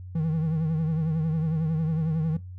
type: tone with vibrato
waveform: triangle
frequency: 159.4 Hz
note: D#3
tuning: 42 cents sharp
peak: -21 dBFS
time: 0.15-2.37 s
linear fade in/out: 5 ms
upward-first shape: triangle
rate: 11 Hz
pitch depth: 82 cents each way
effects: noise-tail reverb RT60 0.2 s tail -18 dB re dry + added 91 Hz sine -37 dBFS peak until 2.58 s